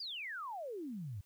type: exponential sweep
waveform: sine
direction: down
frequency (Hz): 4978 to 90.3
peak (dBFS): -40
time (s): 0-1.21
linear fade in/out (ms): 5
effects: white hiss -72 dBFS RMS until 1.25 s